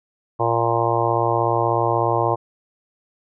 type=harmonic tone; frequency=116.54 Hz; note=A#2; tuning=in tune; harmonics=1 / 3 / 4 / 5 / 6 / 7 / 8 / 9; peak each=-25 / -25 / -25 / -25 / -25 / -25 / -25 / -25 dBFS; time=0.39-2.36 s; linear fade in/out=20 ms; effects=none